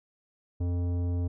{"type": "tone with tanh clipping", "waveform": "triangle", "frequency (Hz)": 87.8, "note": "F2", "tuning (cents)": 10, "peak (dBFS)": -28, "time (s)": [0.6, 1.28], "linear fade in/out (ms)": 10, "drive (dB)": 17, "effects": []}